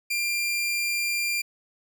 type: tone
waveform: sawtooth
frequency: 2385 Hz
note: D7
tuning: 26 cents sharp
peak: -21 dBFS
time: 0.1-1.42 s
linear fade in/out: 10 ms
effects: none